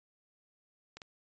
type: clicks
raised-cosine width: 0.2 ms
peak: -29 dBFS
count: 2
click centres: 0.97 / 1.018 s
effects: resampled to 16000 Hz